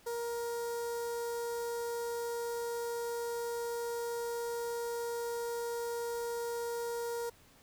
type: tone with notch filter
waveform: sawtooth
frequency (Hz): 470.1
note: A#4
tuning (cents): +15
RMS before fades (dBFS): -37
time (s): 0.06-7.3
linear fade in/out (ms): 10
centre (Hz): 2600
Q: 0.52
effects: pink hiss -62 dBFS RMS until 7.62 s